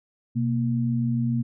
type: tone pair together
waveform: sine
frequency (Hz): 125.86 / 233.1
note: B2 / A#3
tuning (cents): +33 / 0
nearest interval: major seventh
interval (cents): 1067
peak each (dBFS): -24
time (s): 0.35-1.43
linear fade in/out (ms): 20
effects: none